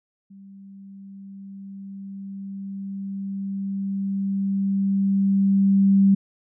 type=tone with level ramp; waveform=sine; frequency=196 Hz; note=G3; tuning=in tune; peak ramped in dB=-42 to -12 dBFS; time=0.3-6.15 s; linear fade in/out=10 ms; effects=none